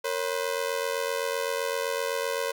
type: ring-modulated tone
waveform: sawtooth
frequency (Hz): 507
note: B4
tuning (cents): +45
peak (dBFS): -20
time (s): 0.04-2.52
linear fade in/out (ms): 10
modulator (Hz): 43.9
effects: none